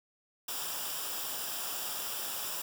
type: noise with comb filter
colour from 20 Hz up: white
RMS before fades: -37 dBFS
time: 0.48-2.62 s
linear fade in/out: 5 ms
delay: 0.47 ms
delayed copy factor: -0.65
effects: none